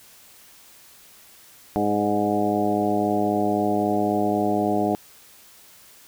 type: harmonic tone with a mistuned harmonic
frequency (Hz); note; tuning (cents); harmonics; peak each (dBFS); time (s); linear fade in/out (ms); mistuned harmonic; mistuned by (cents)
103.83; G#2; 0; 1 / 2 / 3 / 4 / 5 / 6 / 7 / 8; -35 / -26 / -25 / -27 / -33 / -28 / -25 / -34; 1.76-4.95; 0; 6; -25
effects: white hiss -50 dBFS RMS until 6.07 s